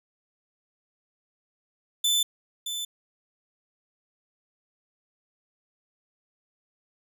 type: tone with echo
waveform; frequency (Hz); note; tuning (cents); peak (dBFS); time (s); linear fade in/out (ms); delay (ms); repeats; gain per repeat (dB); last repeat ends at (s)
sawtooth; 3520; A7; 0; -18; 2.04-2.23; 5; 620; 1; -9; 2.85
effects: none